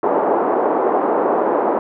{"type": "band-pass noise", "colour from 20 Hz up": "pink", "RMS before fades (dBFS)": -17, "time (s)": [0.03, 1.79], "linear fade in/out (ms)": 2, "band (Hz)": [320, 1000], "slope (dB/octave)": 24, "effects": []}